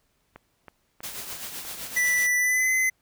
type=click train; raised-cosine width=0.5 ms; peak=-27 dBFS; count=6; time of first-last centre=0.36-1.973 s; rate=3.1 Hz
type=noise with tremolo; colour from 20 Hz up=white; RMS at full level=-34 dBFS; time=1.03-2.27 s; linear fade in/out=5 ms; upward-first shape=triangle; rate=7.8 Hz; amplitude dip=55%
type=tone with pitch glide; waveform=square; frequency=1975.5 to 2042 Hz; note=B6 to C7; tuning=0 to -43 cents; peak=-21 dBFS; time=1.96-2.9 s; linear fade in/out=10 ms; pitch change=+57 cents; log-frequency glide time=2.38-2.72 s
effects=pink hiss -70 dBFS RMS until 3.01 s